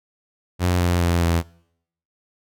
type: tone with pitch steps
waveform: sawtooth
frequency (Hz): 89.4 / 87.66 / 85.96 / 84.28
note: F2 / F2 / F2 / E2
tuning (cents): +41 / +7 / -27 / +39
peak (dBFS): -13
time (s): 0.59-1.43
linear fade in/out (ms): 50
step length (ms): 210
effects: noise-tail reverb RT60 0.7 s tail -23 dB re dry